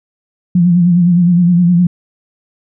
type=tone with vibrato; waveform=sine; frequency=175.1 Hz; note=F3; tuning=5 cents sharp; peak=-6 dBFS; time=0.55-1.87 s; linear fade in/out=5 ms; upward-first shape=sine; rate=9.7 Hz; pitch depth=56 cents each way; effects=none